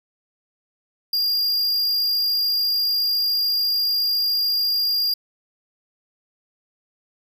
square tone, 4809 Hz, D8, 40 cents sharp, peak -19 dBFS, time 1.13-5.14 s, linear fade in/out 5 ms, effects none

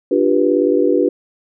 sine chord, G dominant seventh, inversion second, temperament just, 294 / 352.8 / 392 / 490 Hz, D4 / F4 / G4 / B4, +2 / +18 / 0 / -14 cents, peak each -17 dBFS, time 0.11-1.09 s, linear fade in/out 5 ms, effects none

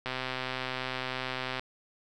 click train, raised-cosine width 0.3 ms, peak -17 dBFS, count 199, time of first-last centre 0.06-1.595 s, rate 129 Hz, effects none

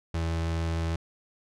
35% pulse tone, 82.41 Hz, E2, in tune, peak -25 dBFS, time 0.14-0.96 s, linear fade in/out 5 ms, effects low-pass 7000 Hz 12 dB/octave

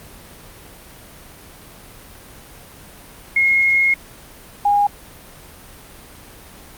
sine tone pair in turn, 2155 / 816.6 Hz, C#7 / G#5, -49 / -29 cents, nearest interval octave + perfect fourth, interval 1680 cents, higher first, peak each -12 dBFS, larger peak neither, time 3.36-3.94 / 4.65-4.87 s, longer first, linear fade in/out 5 ms, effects pink hiss -41 dBFS RMS until 6.77 s + Opus 32 kbps

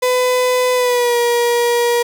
35% pulse tone with pitch glide, 502 to 476.6 Hz, B4 to A#4, +28 to +38 cents, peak -11 dBFS, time 0.02-2.03 s, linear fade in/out 10 ms, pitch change -90 cents, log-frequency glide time 0.74-1.17 s, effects 7-bit

